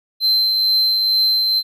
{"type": "tone with tremolo", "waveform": "triangle", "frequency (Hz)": 4101, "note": "C8", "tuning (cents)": -36, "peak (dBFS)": -11, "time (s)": [0.2, 1.63], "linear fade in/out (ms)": 50, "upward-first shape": "triangle", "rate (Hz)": 2.2, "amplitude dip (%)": 30, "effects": []}